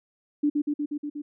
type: tone with echo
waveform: sine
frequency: 293.7 Hz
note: D4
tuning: in tune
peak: -19 dBFS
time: 0.43-0.5 s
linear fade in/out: 10 ms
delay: 120 ms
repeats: 6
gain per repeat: -2 dB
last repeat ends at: 1.22 s
effects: none